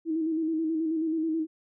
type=tone with vibrato; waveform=sine; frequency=320.5 Hz; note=E4; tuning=49 cents flat; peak=-25 dBFS; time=0.05-1.47 s; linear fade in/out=50 ms; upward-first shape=square; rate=9.3 Hz; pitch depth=39 cents each way; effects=none